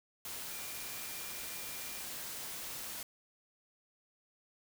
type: tone in noise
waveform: sine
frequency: 2387 Hz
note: D7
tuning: 28 cents sharp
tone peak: -53 dBFS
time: 0.51-2.02 s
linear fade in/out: 2 ms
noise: white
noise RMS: -43 dBFS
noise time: 0.25-3.03 s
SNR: -13 dB
effects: none